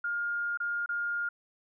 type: tone with dropouts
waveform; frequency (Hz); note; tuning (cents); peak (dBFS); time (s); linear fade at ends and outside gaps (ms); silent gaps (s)
sine; 1414; F6; +21; -29; 0.04-1.29; 5; 0.574-0.601 / 0.861-0.89
effects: none

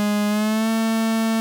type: tone with pitch glide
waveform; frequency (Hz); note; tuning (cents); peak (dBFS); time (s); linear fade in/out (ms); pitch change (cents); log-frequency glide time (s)
45% pulse; 207.7 to 223.9; G#3 to A3; 0 to +30; -18; 0-1.4; 0; +130; 0.28-0.69
effects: none

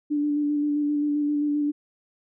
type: tone with vibrato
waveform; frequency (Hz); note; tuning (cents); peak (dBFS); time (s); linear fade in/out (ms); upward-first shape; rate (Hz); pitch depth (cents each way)
sine; 293.7; D4; 0; -21; 0.1-1.72; 20; square; 7.6; 15
effects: none

